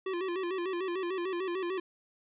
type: tone with vibrato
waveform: square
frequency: 363.1 Hz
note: F#4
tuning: 33 cents flat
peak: -32 dBFS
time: 0.06-1.8 s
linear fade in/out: 5 ms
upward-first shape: square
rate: 6.7 Hz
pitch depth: 82 cents each way
effects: resampled to 8000 Hz + 12-bit